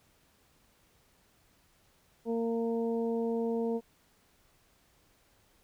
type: harmonic tone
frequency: 230 Hz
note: A#3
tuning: 23 cents flat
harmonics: 1 / 2 / 3 / 4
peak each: -32 / -31 / -43 / -46 dBFS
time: 2.25-3.81 s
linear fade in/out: 50 ms
effects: pink hiss -67 dBFS RMS until 5.63 s